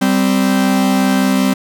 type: tone pair together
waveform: 45% pulse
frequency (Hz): 195 / 260.3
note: G3 / C4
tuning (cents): -9 / -9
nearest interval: perfect fourth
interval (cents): 500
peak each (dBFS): -14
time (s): 0.01-1.54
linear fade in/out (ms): 10
effects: none